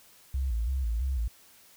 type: tone with vibrato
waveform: sine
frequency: 61 Hz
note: B1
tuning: 21 cents flat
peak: -26 dBFS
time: 0.34-1.28 s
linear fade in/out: 5 ms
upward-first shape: square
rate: 3 Hz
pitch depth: 140 cents each way
effects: white hiss -57 dBFS RMS until 1.76 s